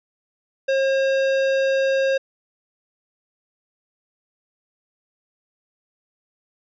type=tone with hard clipping; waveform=sine; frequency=538 Hz; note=C5; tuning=48 cents sharp; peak=-19 dBFS; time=0.68-2.18 s; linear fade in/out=10 ms; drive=14 dB; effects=resampled to 16000 Hz